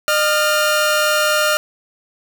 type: tone pair together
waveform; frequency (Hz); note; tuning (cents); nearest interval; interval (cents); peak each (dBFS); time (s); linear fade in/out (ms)
sawtooth; 607.5 / 1403; D#5 / F6; -42 / +8; octave + major second; 1450; -13; 0.08-1.57; 0
effects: none